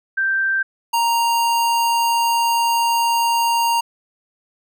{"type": "tone pair in turn", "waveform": ["sine", "square"], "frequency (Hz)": [1568, 932.3], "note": ["G6", "A#5"], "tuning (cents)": [0, 0], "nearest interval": "major sixth", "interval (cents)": 900, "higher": "first", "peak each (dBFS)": -16, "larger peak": "neither", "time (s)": [[0.17, 0.63], [0.93, 3.81]], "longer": "second", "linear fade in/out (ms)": 10, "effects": []}